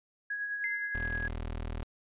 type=tone with tremolo; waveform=sine; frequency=1661.2 Hz; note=G#6; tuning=in tune; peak=-31 dBFS; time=0.3-1.28 s; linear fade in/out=5 ms; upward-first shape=sine; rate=9.7 Hz; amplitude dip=40%
type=tone with exponential decay; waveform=sine; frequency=2070 Hz; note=C7; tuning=19 cents flat; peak=-30 dBFS; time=0.64-1.38 s; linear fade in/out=1 ms; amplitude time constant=160 ms
type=tone; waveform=25% pulse; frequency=40.08 Hz; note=E1; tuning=48 cents flat; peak=-31 dBFS; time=0.95-1.83 s; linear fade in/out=0 ms
effects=resampled to 8000 Hz